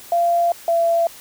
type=tone pair in turn; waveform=sine; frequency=688 / 674.2 Hz; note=F5 / E5; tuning=-26 / +39 cents; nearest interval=unison; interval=35 cents; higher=first; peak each=-14 dBFS; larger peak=neither; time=0.12-0.52 / 0.68-1.07 s; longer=first; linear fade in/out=2 ms; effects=white hiss -41 dBFS RMS until 1.2 s